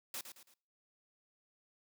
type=noise with echo; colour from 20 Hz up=white; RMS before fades=-42 dBFS; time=0.14-0.21 s; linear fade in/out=2 ms; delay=110 ms; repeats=3; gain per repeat=-8 dB; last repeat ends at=0.54 s; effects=noise-tail reverb RT60 0.5 s tail -24 dB re dry + high-pass 150 Hz 12 dB/octave